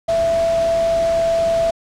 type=tone in noise; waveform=sine; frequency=665 Hz; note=E5; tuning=15 cents sharp; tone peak=-14 dBFS; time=0.08-1.71 s; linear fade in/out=10 ms; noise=pink; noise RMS=-30 dBFS; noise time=0.08-1.71 s; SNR=+13 dB; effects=low-pass 7000 Hz 12 dB/octave